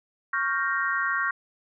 sine chord, G half-diminished seventh, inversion second, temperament equal, 1108.7 / 1396.9 / 1568 / 1864.7 Hz, Db6 / F6 / G6 / Bb6, 0 / 0 / 0 / 0 cents, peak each -29 dBFS, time 0.33-1.31 s, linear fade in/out 5 ms, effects none

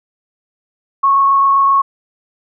sine tone with frequency modulation, 1100 Hz, C#6, 14 cents flat, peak -8 dBFS, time 1.03-1.82 s, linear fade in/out 10 ms, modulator 27.7 Hz, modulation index 0.52, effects none

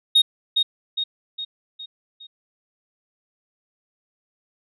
sine tone with echo, 3729 Hz, A#7, in tune, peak -9 dBFS, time 0.15-0.22 s, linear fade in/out 10 ms, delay 410 ms, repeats 5, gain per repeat -6 dB, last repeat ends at 2.27 s, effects tanh soft clip ceiling -10 dBFS

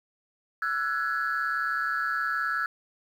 sine tone cluster, 1335 / 1474 / 1679 Hz, E6 / F#6 / G#6, +22 / -7 / +18 cents, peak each -28 / -30 / -29 dBFS, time 0.62-2.66 s, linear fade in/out 2 ms, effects tanh soft clip ceiling -20 dBFS + 9-bit

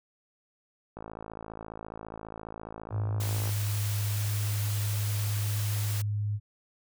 click train, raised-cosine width 1 ms, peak -26 dBFS, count 139, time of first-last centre 0.97-3.493 s, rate 54.7 Hz
sine tone with pitch glide, 103.5 to 104.1 Hz, G#2 to G#2, -5 to +5 cents, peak -27 dBFS, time 2.9-6.4 s, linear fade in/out 50 ms, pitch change +10 cents, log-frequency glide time 4.01-4.19 s
white noise, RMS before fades -38 dBFS, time 3.2-6.02 s, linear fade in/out 5 ms
effects none

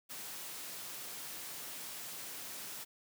white high-pass noise, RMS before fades -45 dBFS, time 0.09-2.85 s, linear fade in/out 20 ms, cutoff 110 Hz, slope 24 dB/octave, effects none

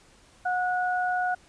sine tone pair together, 728 / 1461.5 Hz, F#5 / F#6, -28 / -22 cents, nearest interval octave, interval 1206 cents, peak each -25 / -29 dBFS, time 0.45-1.35 s, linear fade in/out 10 ms, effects pink hiss -57 dBFS RMS until 1.48 s + resampled to 22050 Hz

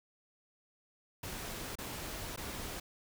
pink noise with dropouts, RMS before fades -42 dBFS, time 1.23-2.8 s, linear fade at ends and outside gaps 5 ms, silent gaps 1.755-1.785 / 2.362-2.374 s, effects none

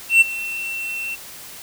triangle tone with ADSR envelope, 2701 Hz, E7, 42 cents sharp, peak -5 dBFS, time 0.09-1.16 s, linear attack 120 ms, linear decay 18 ms, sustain -18 dB, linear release 22 ms, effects white hiss -38 dBFS RMS until 1.62 s

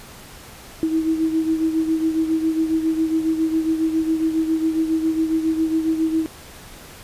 sine beating tone pair, 319.6 / 326.9 Hz, D#4 / E4, +47 / -14 cents, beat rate 7.3 Hz, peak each -18 / -25 dBFS, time 0.83-6.26 s, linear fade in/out 0 ms, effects pink hiss -41 dBFS RMS until 7.03 s + resampled to 32000 Hz

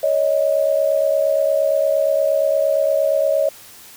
sine tone pair together, 560 / 628.6 Hz, C#5 / D#5, +18 / +18 cents, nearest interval major second, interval 200 cents, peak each -17 dBFS, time 0.03-3.49 s, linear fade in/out 5 ms, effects white hiss -42 dBFS RMS until 3.96 s

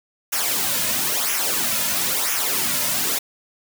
white noise with flanger, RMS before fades -22 dBFS, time 0.32-3.19 s, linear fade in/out 10 ms, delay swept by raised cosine 0.23 to 2.63 ms, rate 1 Hz, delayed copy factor -0.7, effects none

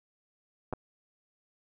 clicks, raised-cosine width 1 ms, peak -20 dBFS, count 2, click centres 0.727 / 0.735 s, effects none

